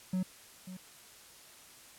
triangle tone with echo, 185 Hz, F#3, in tune, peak -27 dBFS, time 0.13-0.23 s, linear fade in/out 5 ms, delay 540 ms, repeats 1, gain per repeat -13 dB, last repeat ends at 0.77 s, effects white hiss -55 dBFS RMS until 1.98 s + low-pass 12000 Hz 12 dB/octave

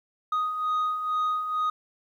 sine beating tone pair, 1244.5 / 1246.7 Hz, D#6 / D#6, 0 / +3 cents, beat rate 2.2 Hz, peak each -30 / -23 dBFS, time 0.32-1.7 s, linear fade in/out 5 ms, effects tanh soft clip ceiling -22 dBFS + 10-bit

